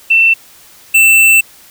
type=tone pair in turn; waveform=sine / square; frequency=2683 / 2670 Hz; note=E7 / E7; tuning=+30 / +22 cents; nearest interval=unison; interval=8 cents; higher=first; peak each=-5 dBFS; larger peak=neither; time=0.1-0.34 / 0.94-1.41 s; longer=second; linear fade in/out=10 ms; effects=white hiss -41 dBFS RMS until 1.7 s